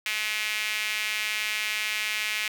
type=tone with high-pass filter; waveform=sawtooth; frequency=213.7 Hz; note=G#3; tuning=50 cents sharp; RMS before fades=-29 dBFS; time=0.06-2.48 s; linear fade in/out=2 ms; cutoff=2300 Hz; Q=3; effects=none